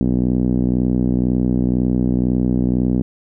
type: tone with low-pass filter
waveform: 5% pulse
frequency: 62 Hz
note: B1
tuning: 7 cents sharp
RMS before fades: -17 dBFS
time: 0.01-3.02 s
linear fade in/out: 0 ms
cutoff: 240 Hz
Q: 2.2
effects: none